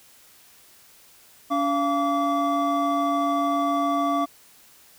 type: tone cluster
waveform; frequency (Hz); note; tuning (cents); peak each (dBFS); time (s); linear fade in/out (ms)
triangle; 284.9 / 688 / 1151; C#4 / F5 / D6; +48 / -26 / -35; -23; 1.5-4.26; 20
effects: white hiss -53 dBFS RMS until 4.98 s